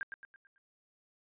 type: tone with echo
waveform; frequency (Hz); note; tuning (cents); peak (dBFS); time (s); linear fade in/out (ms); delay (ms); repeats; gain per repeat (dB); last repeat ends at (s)
sine; 1600; G6; +35; -33; 0.01-0.03; 0; 110; 5; -7; 0.58
effects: resampled to 8000 Hz